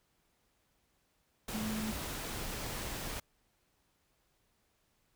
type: tone in noise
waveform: sine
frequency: 217.2 Hz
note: A3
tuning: 22 cents flat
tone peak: -35 dBFS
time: 1.54-1.92 s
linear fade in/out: 5 ms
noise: pink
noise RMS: -40 dBFS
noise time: 1.48-3.2 s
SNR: +2 dB
effects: pink hiss -75 dBFS RMS until 5.15 s